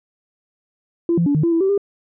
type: tone with pitch steps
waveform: sine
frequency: 339.3 / 169.7 / 286.7 / 153.2 / 337.6 / 330.8 / 385.5 / 401.5 Hz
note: F4 / F3 / D4 / D#3 / E4 / E4 / G4 / G4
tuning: -50 / -49 / -42 / -27 / +41 / +6 / -29 / +41 cents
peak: -13 dBFS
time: 1.09-1.778 s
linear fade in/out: 2 ms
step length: 86 ms
effects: tanh soft clip ceiling -9 dBFS